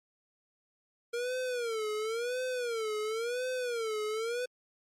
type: tone with vibrato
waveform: square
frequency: 466.2 Hz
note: A#4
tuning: in tune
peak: -32 dBFS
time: 1.13-4.46 s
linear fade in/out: 10 ms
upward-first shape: sine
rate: 0.95 Hz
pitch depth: 160 cents each way
effects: low-pass 10000 Hz 12 dB/octave + MP3 64 kbps